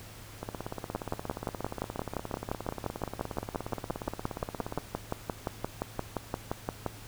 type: two click trains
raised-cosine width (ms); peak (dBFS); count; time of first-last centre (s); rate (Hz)
1; -21 / -16; 75 / 35; 0.43-4.783 / 0.95-6.863; 17 / 5.75
effects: added 107 Hz sine -50 dBFS peak until 7.07 s + pink hiss -49 dBFS RMS until 7.07 s